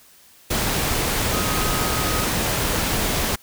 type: tone in noise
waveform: sine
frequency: 1259 Hz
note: D#6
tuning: 20 cents sharp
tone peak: -29 dBFS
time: 1.32-2.25 s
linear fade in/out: 10 ms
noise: pink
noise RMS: -22 dBFS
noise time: 0.5-3.36 s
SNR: -10 dB
effects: white hiss -51 dBFS RMS until 3.42 s